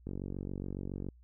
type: click train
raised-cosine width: 3 ms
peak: -26 dBFS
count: 49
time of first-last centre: 0.07-1.087 s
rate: 47.2 Hz
effects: added 60 Hz sine -56 dBFS peak until 1.23 s